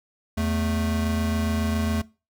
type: tone pair together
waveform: square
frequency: 82.41 / 220 Hz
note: E2 / A3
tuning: 0 / 0 cents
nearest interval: octave + perfect fourth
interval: 1700 cents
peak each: -26 dBFS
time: 0.37-2.02 s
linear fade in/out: 10 ms
effects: noise-tail reverb RT60 0.3 s tail -21 dB re dry